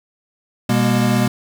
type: tone cluster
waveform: square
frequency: 124.1 / 203.1 / 238.7 Hz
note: B2 / G#3 / A#3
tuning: +9 / -38 / +41 cents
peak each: -19 dBFS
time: 0.69-1.28 s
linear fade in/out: 5 ms
effects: 8-bit